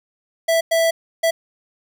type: tone bursts at uneven times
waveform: square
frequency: 659.3 Hz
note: E5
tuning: in tune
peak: -15 dBFS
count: 3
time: 0.48-0.61 / 0.71-0.91 / 1.23-1.31 s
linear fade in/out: 10 ms
effects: 9-bit